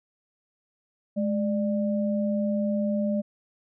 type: tone pair together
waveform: sine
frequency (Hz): 210 / 594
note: G#3 / D5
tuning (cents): +19 / +20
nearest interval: octave + tritone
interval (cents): 1801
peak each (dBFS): -24 / -29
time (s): 1.16-3.22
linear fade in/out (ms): 20
effects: none